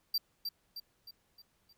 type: tone with echo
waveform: square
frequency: 4699 Hz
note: D8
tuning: in tune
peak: -29 dBFS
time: 0.14-0.18 s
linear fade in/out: 5 ms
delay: 310 ms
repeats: 5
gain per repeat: -6 dB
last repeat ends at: 1.73 s
effects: pink hiss -74 dBFS RMS until 1.77 s